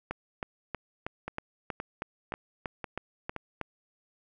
two click trains, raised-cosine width 0.5 ms, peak -18 / -20 dBFS, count 12 / 5, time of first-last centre 0.11-3.613 / 1.28-3.363 s, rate 3.14 / 1.92 Hz, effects none

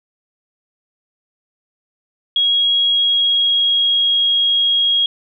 sine tone with pitch glide, 3302 to 3283 Hz, G#7 to G#7, -11 to -21 cents, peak -12 dBFS, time 2.36-5.06 s, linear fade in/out 2 ms, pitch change -10 cents, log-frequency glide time 2.63-4.22 s, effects none

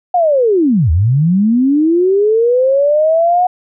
sine linear two-way sweep, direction down then up, 734 to 73.9 to 734 Hz, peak -8 dBFS, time 0.14-3.47 s, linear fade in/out 5 ms, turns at 0.91 s, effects none

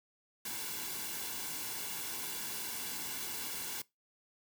white noise with comb filter, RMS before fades -40 dBFS, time 0.45-3.82 s, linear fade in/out 5 ms, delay 1.6 ms, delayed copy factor -0.6, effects noise-tail reverb RT60 0.2 s tail -22 dB re dry

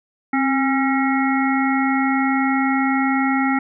harmonic tone with a mistuned harmonic, 272.4 Hz, C#4, 30 cents flat, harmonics 1 / 3 / 5 / 7 / 8, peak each -18 / -23 / -25 / -26 / -27 dBFS, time 0.33-3.59 s, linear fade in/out 5 ms, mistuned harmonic 1, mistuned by -42 cents, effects none

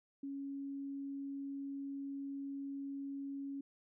sine tone, 277.2 Hz, C#4, in tune, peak -40 dBFS, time 0.23-3.61 s, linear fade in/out 5 ms, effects none

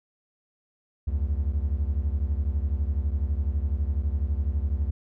triangle beating tone pair, 68.2 / 80.2 Hz, C#2 / E2, -28 / -47 cents, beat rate 12 Hz, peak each -23 / -26 dBFS, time 1.07-4.91 s, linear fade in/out 10 ms, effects none

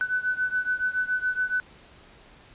sine beating tone pair, 1498 / 1505.1 Hz, F#6 / F#6, +21 / +29 cents, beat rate 7.1 Hz, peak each -26 / -28 dBFS, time 0.01-1.6 s, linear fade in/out 0 ms, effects pink hiss -52 dBFS RMS until 2.54 s + resampled to 8000 Hz

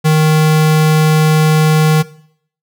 square tone, 155.56 Hz, D#3, in tune, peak -8 dBFS, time 0.04-2.03 s, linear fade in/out 20 ms, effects noise-tail reverb RT60 0.6 s tail -18 dB re dry

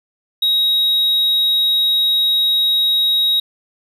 triangle tone, 3800 Hz, A#7, 33 cents sharp, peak -11 dBFS, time 0.42-3.4 s, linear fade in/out 5 ms, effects none

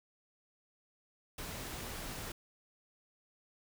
pink noise, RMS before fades -43 dBFS, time 1.38-2.32 s, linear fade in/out 5 ms, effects none

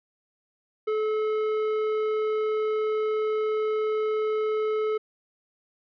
sine tone with tanh clipping, 431.5 Hz, A4, 34 cents flat, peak -25 dBFS, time 0.87-4.98 s, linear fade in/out 10 ms, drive 11 dB, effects none

